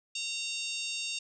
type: harmonic tone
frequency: 920 Hz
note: A#5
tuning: 23 cents flat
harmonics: 3 / 4 / 5 / 6 / 7 / 8 / 9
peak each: -37 / -39 / -41 / -43 / -44 / -45 / -46 dBFS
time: 0.15-1.19 s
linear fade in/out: 5 ms
effects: none